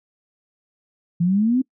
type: exponential sweep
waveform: sine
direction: up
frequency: 166.3 to 267.9 Hz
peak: -15 dBFS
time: 1.2-1.62 s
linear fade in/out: 10 ms
effects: noise-tail reverb RT60 0.1 s tail -24 dB re dry